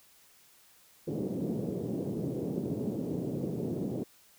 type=band-pass noise; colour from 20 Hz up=pink; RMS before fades=-34 dBFS; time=1.07-4.04 s; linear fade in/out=10 ms; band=140 to 450 Hz; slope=24 dB/octave; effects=white hiss -61 dBFS RMS until 4.38 s